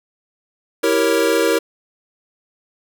square chord, E diminished seventh, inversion none, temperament equal with one note detuned, 328.5 / 392 / 466.2 / 554.4 Hz, E4 / G4 / Bb4 / Db5, -6 / 0 / 0 / 0 cents, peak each -21 / -22 / -18 / -22 dBFS, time 0.83-1.59 s, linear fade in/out 10 ms, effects none

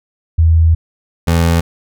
sine / 25% pulse tone pair in turn, 81.6 / 83.65 Hz, E2 / E2, -17 / +26 cents, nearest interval unison, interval 43 cents, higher second, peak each -6 dBFS, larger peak neither, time 0.38-0.75 / 1.27-1.61 s, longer first, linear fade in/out 10 ms, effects none

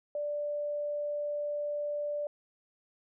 sine tone, 587.3 Hz, D5, in tune, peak -31 dBFS, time 0.15-2.27 s, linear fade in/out 2 ms, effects none

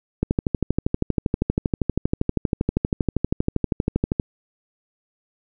click train, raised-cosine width 3 ms, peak -6 dBFS, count 51, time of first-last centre 0.23-4.198 s, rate 12.6 Hz, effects none

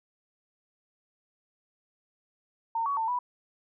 sine tone with pitch steps, 912 / 1124 / 896 / 984 Hz, A#5 / C#6 / A5 / B5, -38 / +24 / +31 / -7 cents, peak -26 dBFS, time 2.75-3.19 s, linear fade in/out 5 ms, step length 110 ms, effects none

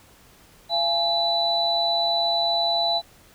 sine tone cluster, 682 / 839 / 3976 Hz, F5 / G#5 / B7, -41 / +17 / +11 cents, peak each -24 / -28 / -22 dBFS, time 0.69-3.02 s, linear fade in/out 50 ms, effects pink hiss -53 dBFS RMS until 3.34 s

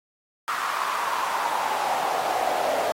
brown noise with high-pass filter sweep, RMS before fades -26 dBFS, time 0.48-2.92 s, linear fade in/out 0 ms, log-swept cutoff 1200 to 630 Hz, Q 4.9, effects AAC 48 kbps

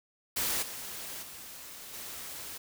white noise with level steps, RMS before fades -31 / -41 / -46 / -42 dBFS, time 0.36-2.58 s, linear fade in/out 10 ms, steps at 0.62 / 1.22 / 1.93 s, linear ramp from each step 10 ms, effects none

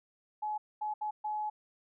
sine tone bursts at uneven times, 849 Hz, G#5, 38 cents sharp, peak -32 dBFS, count 4, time 0.42-0.58 / 0.81-0.94 / 1.01-1.11 / 1.24-1.5 s, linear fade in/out 10 ms, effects none

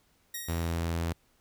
5% pulse tone with exponential decay, 1881 Hz, A#6, 15 cents sharp, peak -23 dBFS, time 0.34-1.08 s, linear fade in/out 5 ms, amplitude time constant 160 ms
sawtooth tone, 83.7 Hz, E2, 27 cents sharp, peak -25 dBFS, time 0.48-1.13 s, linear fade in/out 10 ms
effects pink hiss -68 dBFS RMS until 1.4 s

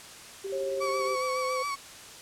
sine tone with tremolo, 390.7 Hz, G4, 6 cents flat, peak -31 dBFS, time 0.44-1.16 s, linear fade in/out 10 ms, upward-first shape square, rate 18 Hz, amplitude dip 30%
sine tone with pitch glide, 542 to 513.4 Hz, C#5 to C5, -39 to -33 cents, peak -30 dBFS, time 0.52-1.63 s, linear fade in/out 10 ms, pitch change -94 cents, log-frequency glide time 0.8-1.16 s
35% pulse tone with vibrato, 1130 Hz, C#6, 33 cents sharp, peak -28 dBFS, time 0.8-1.76 s, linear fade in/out 20 ms, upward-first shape sine, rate 7.2 Hz, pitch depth 37 cents each way
effects white hiss -46 dBFS RMS until 2.21 s + low-pass 9000 Hz 12 dB/octave

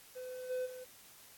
triangle tone with level steps, 507 Hz, B4, 45 cents sharp, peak -40 / -32 / -43 dBFS, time 0.15-0.85 s, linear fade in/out 20 ms, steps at 0.49 / 0.65 s, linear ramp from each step 20 ms, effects white hiss -58 dBFS RMS until 1.37 s + AAC 64 kbps

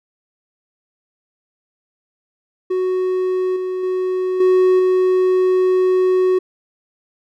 triangle tone with level steps, 370 Hz, F#4, in tune, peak -14 / -18 / -15 / -8 / -10 dBFS, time 2.7-6.39 s, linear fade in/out 10 ms, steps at 3.56 / 3.83 / 4.4 / 4.79 s, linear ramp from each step 5 ms, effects none

